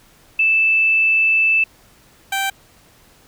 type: tone pair in turn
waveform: sine / 15% pulse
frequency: 2637 / 780.8 Hz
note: E7 / G5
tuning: 0 / -7 cents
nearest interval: octave + major sixth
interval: 2107 cents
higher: first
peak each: -12 dBFS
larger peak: neither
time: 0.39-1.64 / 2.32-2.5 s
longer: first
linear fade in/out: 5 ms
effects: pink hiss -51 dBFS RMS until 3.27 s